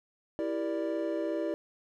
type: chord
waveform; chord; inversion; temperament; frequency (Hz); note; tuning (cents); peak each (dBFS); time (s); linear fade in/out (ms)
triangle; E half-diminished seventh; none; equal; 329.6 / 392 / 466.2 / 587.3; E4 / G4 / Bb4 / D5; 0 / 0 / 0 / 0; -31 / -36 / -37 / -32; 0.39-1.54; 0
effects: none